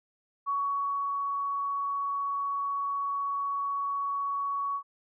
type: tone with ADSR envelope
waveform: sine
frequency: 1121 Hz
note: C#6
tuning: 19 cents sharp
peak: -26 dBFS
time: 0.46-4.83 s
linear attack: 29 ms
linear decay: 620 ms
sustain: -2 dB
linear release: 77 ms
effects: none